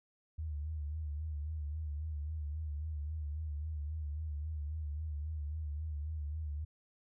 sine tone with vibrato, 76 Hz, D#2, 40 cents flat, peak -36 dBFS, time 0.38-6.65 s, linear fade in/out 10 ms, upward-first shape sine, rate 3.7 Hz, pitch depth 76 cents each way, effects none

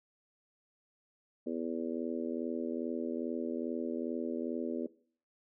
harmonic tone, 82.41 Hz, E2, in tune, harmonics 3 / 4 / 5 / 6 / 7, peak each -37 / -39 / -41 / -43 / -44 dBFS, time 1.46-4.87 s, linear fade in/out 10 ms, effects noise-tail reverb RT60 0.5 s tail -20 dB re dry

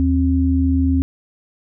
sine tone pair together, 79.2 / 266.4 Hz, D#2 / C4, +31 / +31 cents, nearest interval octave + major sixth, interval 2100 cents, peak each -16 dBFS, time 0-1.02 s, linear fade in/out 0 ms, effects none

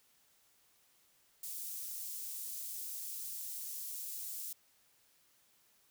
white high-pass noise, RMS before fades -43 dBFS, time 1.43-4.53 s, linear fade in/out 5 ms, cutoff 7200 Hz, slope 12 dB/octave, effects white hiss -70 dBFS RMS until 5.9 s

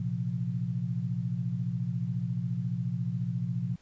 sine chord, Bb suspended second, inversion none, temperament equal, 116.54 / 130.81 / 174.61 Hz, Bb2 / C3 / F3, 0 / 0 / 0 cents, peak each -33 dBFS, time 0-3.76 s, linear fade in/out 5 ms, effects pink hiss -64 dBFS RMS until 3.81 s + resampled to 16000 Hz

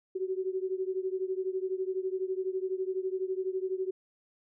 sine beating tone pair, 372.2 / 384.2 Hz, F#4 / G4, +10 / -35 cents, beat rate 12 Hz, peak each -32 / -34 dBFS, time 0.15-3.91 s, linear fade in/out 10 ms, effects none

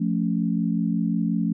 sine chord, F augmented, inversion none, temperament equal with one note detuned, 174.61 / 220 / 279.3 Hz, F3 / A3 / C#4, 0 / 0 / +13 cents, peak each -24 / -24 / -28 dBFS, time 0-1.53 s, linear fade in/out 10 ms, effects none

